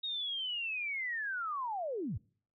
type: linear sweep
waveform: sine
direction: down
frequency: 3771 to 69.3 Hz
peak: -34 dBFS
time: 0.03-2.18 s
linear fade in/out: 10 ms
effects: noise-tail reverb RT60 0.5 s tail -25 dB re dry